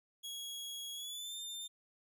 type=tone with pitch glide; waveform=sawtooth; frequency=3322 to 3602 Hz; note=G#7 to A7; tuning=0 to +40 cents; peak=-39 dBFS; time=0.23-1.68 s; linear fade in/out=20 ms; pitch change=+140 cents; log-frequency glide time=0.94-1.36 s; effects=none